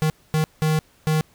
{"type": "tone bursts at uneven times", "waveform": "square", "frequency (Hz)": 155.9, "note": "D#3", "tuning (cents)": 4, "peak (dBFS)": -18, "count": 4, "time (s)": [[0.02, 0.1], [0.34, 0.44], [0.62, 0.79], [1.07, 1.21]], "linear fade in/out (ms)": 0, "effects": ["pink hiss -57 dBFS RMS until 1.34 s"]}